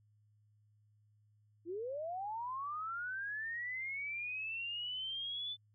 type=linear sweep; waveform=sine; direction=up; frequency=320.2 to 3520 Hz; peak=-38 dBFS; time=1.65-5.57 s; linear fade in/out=50 ms; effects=added 105 Hz sine -67 dBFS peak until 5.74 s